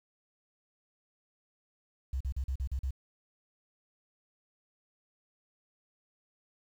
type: tone bursts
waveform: sine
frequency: 65.9 Hz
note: C2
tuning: 13 cents sharp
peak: -29 dBFS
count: 7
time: 2.13-2.908 s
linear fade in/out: 5 ms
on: 76 ms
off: 41 ms
effects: tanh soft clip ceiling -26 dBFS + 10-bit